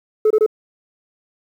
sine tone bursts, 431.5 Hz, A4, 34 cents flat, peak -8 dBFS, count 3, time 0.25-0.463 s, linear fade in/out 5 ms, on 55 ms, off 24 ms, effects tanh soft clip ceiling -9 dBFS + 8-bit

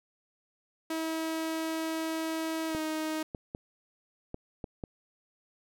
sawtooth tone with pitch glide, 321.9 to 313.1 Hz, E4 to D#4, -41 to +11 cents, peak -27 dBFS, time 0.9-3.23 s, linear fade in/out 5 ms, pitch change -48 cents, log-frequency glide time 2.68-2.79 s
clicks, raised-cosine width 2 ms, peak -23 dBFS, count 6, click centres 2.749 / 3.348 / 3.549 / 4.344 / 4.642 / 4.838 s
effects none

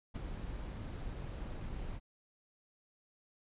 brown noise with ADSR envelope, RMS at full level -36 dBFS, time 0.14-2 s, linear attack 19 ms, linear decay 20 ms, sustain -6 dB, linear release 44 ms, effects resampled to 8000 Hz

